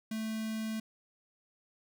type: tone with notch filter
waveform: square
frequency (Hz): 220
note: A3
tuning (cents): 0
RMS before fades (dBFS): -36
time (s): 0.11-0.8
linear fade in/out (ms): 5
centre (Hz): 840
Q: 0.87
effects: none